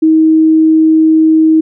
sine tone, 317.2 Hz, D#4, 33 cents sharp, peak -4 dBFS, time 0.02-1.61 s, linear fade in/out 10 ms, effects none

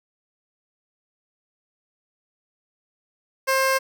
15% pulse tone, 531 Hz, C5, 25 cents sharp, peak -12 dBFS, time 3.47-3.79 s, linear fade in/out 20 ms, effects none

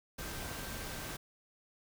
sine tone in noise, 1563 Hz, G6, 6 cents flat, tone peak -52 dBFS, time 0.18-1.17 s, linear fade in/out 10 ms, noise pink, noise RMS -42 dBFS, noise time 0.18-1.17 s, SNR -13 dB, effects none

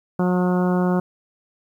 harmonic tone, 180.6 Hz, F#3, 42 cents flat, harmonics 1 / 2 / 3 / 4 / 5 / 6 / 7 / 8, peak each -18 / -24 / -28 / -30 / -32 / -34 / -35 / -36 dBFS, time 0.19-1 s, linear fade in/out 5 ms, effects 9-bit

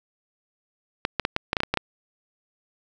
clicks, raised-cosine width 0.3 ms, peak -6 dBFS, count 10, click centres 1.051 / 1.197 / 1.251 / 1.364 / 1.531 / 1.568 / 1.604 / 1.634 / 1.74 / 1.773 s, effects none

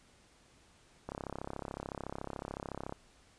click train, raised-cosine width 1 ms, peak -25 dBFS, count 63, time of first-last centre 1.09-2.924 s, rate 33.8 Hz, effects pink hiss -64 dBFS RMS until 3.38 s + resampled to 22050 Hz

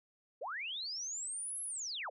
sine linear two-way sweep, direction up then down, 423.8 to 11175 to 423.8 Hz, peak -38 dBFS, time 0.41-2.1 s, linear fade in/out 10 ms, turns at 1.62 s, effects none

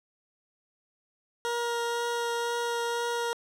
20% pulse tone with vibrato, 472 Hz, A#4, 22 cents sharp, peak -23 dBFS, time 1.45-3.33 s, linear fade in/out 0 ms, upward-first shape triangle, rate 2 Hz, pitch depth 10 cents each way, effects low-pass 11000 Hz 12 dB/octave + 9-bit

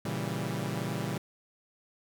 sawtooth chord, A# diminished seventh, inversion none, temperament equal, 116.54 / 138.59 / 164.81 / 196 Hz, A#2 / C#3 / E3 / G3, 0 / 0 / 0 / 0 cents, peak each -33 dBFS, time 0.05-1.18 s, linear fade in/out 5 ms, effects none

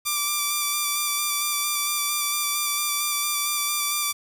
5% pulse tone with vibrato, 1174.7 Hz, D6, in tune, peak -11 dBFS, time 0.05-4.13 s, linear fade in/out 20 ms, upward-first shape square, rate 4.4 Hz, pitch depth 16 cents each way, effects 8-bit

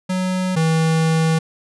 square tone pair in turn, 185 / 161.16 Hz, F#3 / E3, 0 / -39 cents, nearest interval major second, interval 239 cents, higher first, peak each -19 / -15 dBFS, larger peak second, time 0.09-0.56 / 0.56-1.39 s, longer second, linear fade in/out 10 ms, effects resampled to 24000 Hz

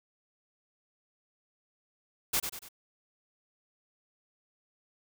white noise with echo, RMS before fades -28 dBFS, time 2.33-2.4 s, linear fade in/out 10 ms, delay 96 ms, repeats 3, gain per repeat -7 dB, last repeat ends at 2.688 s, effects none

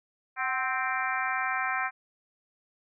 harmonic tone with a mistuned harmonic, 261.6 Hz, C4, in tune, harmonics 3 / 4 / 5 / 6 / 7 / 8 / 9, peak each -34 / -34 / -34 / -33 / -35 / -39 / -36 dBFS, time 0.36-1.91 s, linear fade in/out 50 ms, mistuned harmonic 3, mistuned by -53 cents, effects none

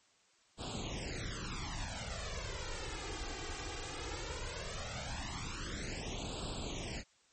pink noise with flanger, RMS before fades -41 dBFS, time 0.57-7.04 s, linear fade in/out 50 ms, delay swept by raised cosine 0.25 to 2.55 ms, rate 0.17 Hz, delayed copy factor +0.9, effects white hiss -69 dBFS RMS until 7.32 s + MP3 32 kbps

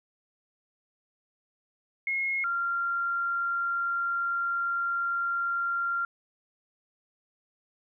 sine tone pair in turn, 2160 / 1384.4 Hz, C#7 / F6, -45 / -16 cents, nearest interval minor sixth, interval 771 cents, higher first, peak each -26 dBFS, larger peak neither, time 2.07-2.44 / 2.44-6.05 s, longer second, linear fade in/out 2 ms, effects none

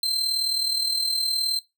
40% pulse tone with amplitude modulation, 4120 Hz, C8, 28 cents flat, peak -19 dBFS, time 0.03-1.59 s, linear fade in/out 2 ms, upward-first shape sine, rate 39.2 Hz, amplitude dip 55%, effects noise-tail reverb RT60 0.2 s tail -18 dB re dry

